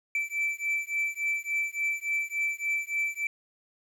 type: beating tone pair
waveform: triangle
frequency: 2324 / 2327.5 Hz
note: D7 / D7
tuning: -19 / -16 cents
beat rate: 3.5 Hz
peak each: -29 dBFS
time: 0.15-3.27 s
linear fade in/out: 2 ms
effects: 10-bit